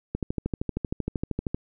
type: click train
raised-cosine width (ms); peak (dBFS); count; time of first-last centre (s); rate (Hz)
3; -14; 19; 0.15-1.545; 12.9
effects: none